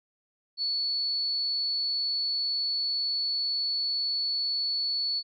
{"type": "tone", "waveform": "sine", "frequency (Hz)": 4429, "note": "C#8", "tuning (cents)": -2, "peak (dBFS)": -26, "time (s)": [0.57, 5.23], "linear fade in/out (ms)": 50, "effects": []}